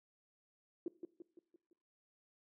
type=tone with echo; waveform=sine; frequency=342.9 Hz; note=F4; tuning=32 cents flat; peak=-35 dBFS; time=0.86-0.88 s; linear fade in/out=2 ms; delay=170 ms; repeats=5; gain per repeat=-6 dB; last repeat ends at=1.73 s; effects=noise-tail reverb RT60 0.5 s tail -20 dB re dry + high-pass 200 Hz 12 dB/octave